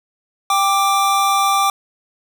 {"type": "tone pair together", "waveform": "square", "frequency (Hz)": [789, 1177.1], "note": ["G5", "D6"], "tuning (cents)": [11, 4], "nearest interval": "perfect fifth", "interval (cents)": 693, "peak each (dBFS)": [-18, -16], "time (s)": [0.5, 1.7], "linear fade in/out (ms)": 2, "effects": []}